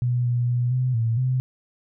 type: tone with pitch steps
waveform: sine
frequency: 122.8 / 121.3 / 122.1 / 127.3 / 114.2 / 128.3 Hz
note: B2 / B2 / B2 / C3 / A#2 / C3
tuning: -9 / -31 / -19 / -47 / -35 / -34 cents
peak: -19 dBFS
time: 0.02-1.4 s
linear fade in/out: 0 ms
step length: 230 ms
effects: none